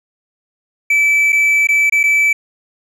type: tone with dropouts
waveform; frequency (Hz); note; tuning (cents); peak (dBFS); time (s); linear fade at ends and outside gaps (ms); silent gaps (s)
triangle; 2311; D7; -28; -8; 0.9-2.33; 5; 1.323-1.327 / 1.672-1.687 / 1.898-1.922 / 2.032-2.037
effects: none